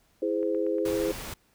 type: chord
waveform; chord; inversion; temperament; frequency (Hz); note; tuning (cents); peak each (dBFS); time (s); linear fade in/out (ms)
sine; E augmented; none; equal with one note detuned; 329.6 / 415.3 / 516.6; E4 / G#4 / B#4; 0 / 0 / -22; -29 / -29 / -29; 0.22-1.12; 5
type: click train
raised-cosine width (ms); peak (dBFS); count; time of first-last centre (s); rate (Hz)
0.5; -35; 6; 0.43-1.02; 8.48
type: noise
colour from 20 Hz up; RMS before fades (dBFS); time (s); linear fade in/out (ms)
pink; -38; 0.85-1.34; 5
effects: pink hiss -66 dBFS RMS until 1.54 s